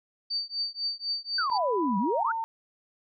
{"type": "tone with tremolo", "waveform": "sine", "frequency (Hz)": 4603, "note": "D8", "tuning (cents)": -36, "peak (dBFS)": -25, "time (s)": [0.3, 1.58], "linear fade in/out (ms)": 10, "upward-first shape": "triangle", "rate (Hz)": 4, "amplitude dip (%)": 100}
{"type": "exponential two-way sweep", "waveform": "sine", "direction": "down then up", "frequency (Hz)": [1560, 185, 1524], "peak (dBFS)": -25, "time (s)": [1.38, 2.32], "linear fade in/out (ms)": 5, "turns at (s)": 1.98}
{"type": "tone with pitch glide", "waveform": "sine", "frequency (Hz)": [993, 905.3], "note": ["B5", "A5"], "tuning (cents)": [9, 49], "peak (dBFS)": -28, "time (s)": [1.5, 2.44], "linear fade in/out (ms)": 0, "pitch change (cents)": -160, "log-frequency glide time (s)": [1.9, 2.31]}
{"effects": []}